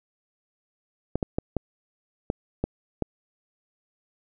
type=clicks; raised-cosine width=2 ms; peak=-11 dBFS; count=7; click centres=1.156 / 1.228 / 1.385 / 1.567 / 2.301 / 2.64 / 3.023 s; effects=none